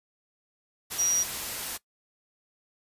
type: tone in noise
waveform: sine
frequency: 5760 Hz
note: F#8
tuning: 47 cents flat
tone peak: -21 dBFS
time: 0.98-1.24 s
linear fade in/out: 20 ms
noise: white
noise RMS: -34 dBFS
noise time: 0.9-1.78 s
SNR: +10 dB
effects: noise-tail reverb RT60 0.1 s tail -20 dB re dry + resampled to 32000 Hz